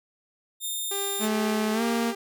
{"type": "tone", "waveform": "10% pulse", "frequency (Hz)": 3635, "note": "A#7", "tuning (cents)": -44, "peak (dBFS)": -21, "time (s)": [0.6, 1.29], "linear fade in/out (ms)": 50}
{"type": "tone with tremolo", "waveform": "sawtooth", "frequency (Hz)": 397.2, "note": "G4", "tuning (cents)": 23, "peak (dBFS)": -26, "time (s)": [0.91, 2.15], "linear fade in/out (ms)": 5, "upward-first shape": "triangle", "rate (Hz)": 2.3, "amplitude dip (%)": 35}
{"type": "tone with pitch glide", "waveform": "sawtooth", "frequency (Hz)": [216, 232.8], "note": ["A3", "A#3"], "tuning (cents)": [-32, -2], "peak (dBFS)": -20, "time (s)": [1.19, 2.14], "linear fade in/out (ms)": 50, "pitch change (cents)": 130, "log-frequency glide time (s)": [1.73, 1.82]}
{"effects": []}